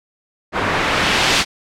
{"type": "noise with low-pass filter sweep", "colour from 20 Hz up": "white", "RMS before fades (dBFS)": -17, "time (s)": [0.52, 1.45], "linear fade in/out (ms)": 50, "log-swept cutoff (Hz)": [1300, 4600], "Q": 0.85, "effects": []}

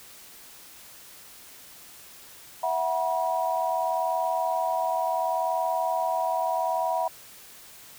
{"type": "chord", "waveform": "sine", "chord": "E suspended second", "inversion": "none", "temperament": "equal with one note detuned", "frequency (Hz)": [659.3, 740, 967.4], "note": ["E5", "F#5", "B5"], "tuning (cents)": [0, 0, -36], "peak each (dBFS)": -28, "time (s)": [2.63, 7.08], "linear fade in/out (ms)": 5, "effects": ["white hiss -48 dBFS RMS until 7.98 s"]}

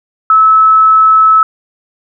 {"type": "tone", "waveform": "sine", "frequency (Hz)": 1300, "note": "E6", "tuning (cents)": -24, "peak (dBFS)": -3, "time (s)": [0.3, 1.43], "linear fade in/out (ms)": 2, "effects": []}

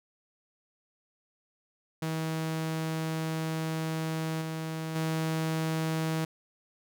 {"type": "tone with level steps", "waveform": "sawtooth", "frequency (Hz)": 160, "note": "D#3", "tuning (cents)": 49, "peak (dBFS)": [-26, -29, -24], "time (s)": [2.02, 6.25], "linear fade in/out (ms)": 5, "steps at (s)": [4.41, 4.95], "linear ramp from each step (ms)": 10, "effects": []}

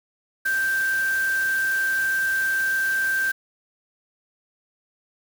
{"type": "tone in noise", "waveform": "sine", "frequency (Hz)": 1568, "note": "G6", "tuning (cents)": 0, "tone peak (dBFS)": -20, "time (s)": [0.45, 3.32], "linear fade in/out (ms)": 10, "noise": "white", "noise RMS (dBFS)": -36, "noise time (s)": [0.45, 3.32], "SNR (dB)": 13, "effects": []}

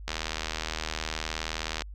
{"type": "click train", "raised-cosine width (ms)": 0.2, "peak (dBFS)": -13, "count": 139, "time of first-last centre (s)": [0.08, 1.82], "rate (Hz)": 79.3, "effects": ["added 50 Hz sine -39 dBFS peak until 1.94 s"]}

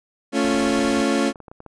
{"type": "chord", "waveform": "30% pulse", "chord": "A augmented", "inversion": "none", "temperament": "equal", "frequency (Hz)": [220, 277.2, 349.2], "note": ["A3", "C#4", "E#4"], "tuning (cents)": [0, 0, 0], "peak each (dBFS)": [-20, -18, -22], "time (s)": [0.32, 1.33], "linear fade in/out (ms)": 50}
{"type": "noise", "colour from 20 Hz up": "pink", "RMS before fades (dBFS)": -36, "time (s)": [0.44, 1.03], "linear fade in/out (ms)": 10}
{"type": "clicks", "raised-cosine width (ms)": 1, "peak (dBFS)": -26, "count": 12, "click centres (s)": [1.025, 1.116, 1.157, 1.188, 1.258, 1.306, 1.358, 1.403, 1.482, 1.515, 1.604, 1.663]}
{"effects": ["resampled to 22050 Hz"]}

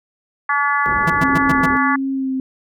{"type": "harmonic tone", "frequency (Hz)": 286, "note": "D4", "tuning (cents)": -46, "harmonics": [3, 4, 5, 6, 7], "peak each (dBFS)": [-23, -18, -24, -20, -25], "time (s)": [0.49, 1.96], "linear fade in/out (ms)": 5}
{"type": "low-pass noise", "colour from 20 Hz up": "white", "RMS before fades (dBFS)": -28, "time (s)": [0.86, 1.77], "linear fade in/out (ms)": 0, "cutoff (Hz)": 430, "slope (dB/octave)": 24}
{"type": "tone bursts", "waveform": "40% pulse", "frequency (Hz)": 164.81, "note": "E3", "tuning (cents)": 0, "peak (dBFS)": -15, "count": 5, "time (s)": [1.07, 1.66], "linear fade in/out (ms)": 5, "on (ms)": 30, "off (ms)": 110}
{"type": "tone with vibrato", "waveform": "sine", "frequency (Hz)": 266, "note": "C4", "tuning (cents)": 29, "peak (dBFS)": -18, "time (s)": [1.22, 2.4], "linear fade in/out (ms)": 2, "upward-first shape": "sine", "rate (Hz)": 1.5, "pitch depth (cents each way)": 25}
{"effects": []}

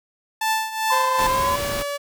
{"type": "tone with tremolo", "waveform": "sawtooth", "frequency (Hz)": 880, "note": "A5", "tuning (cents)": 0, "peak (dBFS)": -14, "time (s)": [0.41, 1.27], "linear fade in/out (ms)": 5, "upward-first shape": "triangle", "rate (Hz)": 2.5, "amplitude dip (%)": 80}
{"type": "tone", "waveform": "sine", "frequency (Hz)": 1017, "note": "C6", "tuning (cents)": -50, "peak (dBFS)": -19, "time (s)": [0.9, 1.56], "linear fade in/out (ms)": 5}
{"type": "tone with pitch glide", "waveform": "sawtooth", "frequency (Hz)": [522, 572.5], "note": ["C5", "D5"], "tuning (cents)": [-4, -44], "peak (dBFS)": -21, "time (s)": [0.91, 1.98], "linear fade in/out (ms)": 20, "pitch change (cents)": 160, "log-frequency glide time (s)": [1.27, 1.57]}
{"type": "noise", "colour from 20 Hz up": "pink", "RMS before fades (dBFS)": -29, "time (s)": [1.18, 1.83], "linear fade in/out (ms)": 10}
{"effects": []}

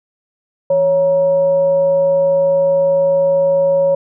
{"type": "tone with frequency modulation", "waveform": "sine", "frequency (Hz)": 554.4, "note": "C#5", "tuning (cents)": 0, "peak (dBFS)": -10, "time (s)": [0.7, 3.95], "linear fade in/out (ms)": 5, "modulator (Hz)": 389, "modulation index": 0.23, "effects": []}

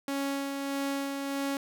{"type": "tone with tremolo", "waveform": "sawtooth", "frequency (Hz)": 277.2, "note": "C#4", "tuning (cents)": 0, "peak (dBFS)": -25, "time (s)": [0.08, 1.57], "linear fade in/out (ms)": 2, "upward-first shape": "sine", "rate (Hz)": 1.6, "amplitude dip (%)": 35, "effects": []}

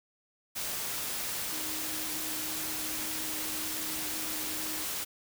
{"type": "tone in noise", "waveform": "sine", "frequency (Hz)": 311.1, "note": "D#4", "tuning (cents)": 0, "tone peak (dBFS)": -44, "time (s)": [1.51, 4.85], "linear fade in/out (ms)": 20, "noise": "white", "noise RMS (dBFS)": -35, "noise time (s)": [0.55, 5.05], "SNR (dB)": -12, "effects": []}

